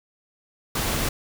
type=noise; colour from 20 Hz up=pink; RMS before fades=-25 dBFS; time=0.75-1.09 s; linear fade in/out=5 ms; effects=none